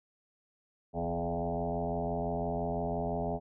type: tone with frequency modulation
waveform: sine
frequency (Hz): 422.6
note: G#4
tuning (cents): +30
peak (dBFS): -30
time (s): 0.93-3.4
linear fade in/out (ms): 50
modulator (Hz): 85.9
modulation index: 4.1
effects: none